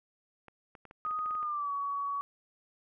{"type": "clicks", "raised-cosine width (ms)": 0.5, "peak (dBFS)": -35, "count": 11, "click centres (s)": [0.483, 0.752, 0.853, 0.911, 1.064, 1.11, 1.19, 1.26, 1.309, 1.352, 1.429]}
{"type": "tone with pitch glide", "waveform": "sine", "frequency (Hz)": [1244.5, 1128.1], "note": ["D#6", "C#6"], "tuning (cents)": [0, 30], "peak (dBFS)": -31, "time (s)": [1.05, 2.21], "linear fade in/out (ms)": 0, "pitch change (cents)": -170, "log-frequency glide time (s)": [1.37, 1.72]}
{"effects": []}